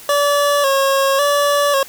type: tone with vibrato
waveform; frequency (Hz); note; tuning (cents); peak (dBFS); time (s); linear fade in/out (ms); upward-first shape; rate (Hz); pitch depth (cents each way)
25% pulse; 560; C#5; +18; -9; 0.09-1.83; 2; square; 0.91; 47
effects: white hiss -38 dBFS RMS until 1.88 s